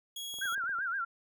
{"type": "tone", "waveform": "sawtooth", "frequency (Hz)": 3322, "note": "G#7", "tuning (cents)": 0, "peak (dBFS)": -35, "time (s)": [0.16, 0.55], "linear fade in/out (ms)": 5}
{"type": "clicks", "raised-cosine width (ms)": 1, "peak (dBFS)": -40, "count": 8, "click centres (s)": [0.341, 0.387, 0.455, 0.525, 0.579, 0.639, 0.694, 0.787]}
{"type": "tone with vibrato", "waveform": "sine", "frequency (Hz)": 1480, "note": "F#6", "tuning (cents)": 0, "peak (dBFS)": -31, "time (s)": [0.41, 1.05], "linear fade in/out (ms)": 10, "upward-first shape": "sine", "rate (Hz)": 7.7, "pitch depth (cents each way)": 160}
{"effects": []}